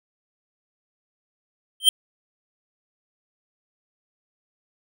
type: tone with exponential growth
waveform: square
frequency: 3136 Hz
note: G7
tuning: in tune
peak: -7 dBFS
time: 1.8-1.89 s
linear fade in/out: 2 ms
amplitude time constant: 18 ms
effects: none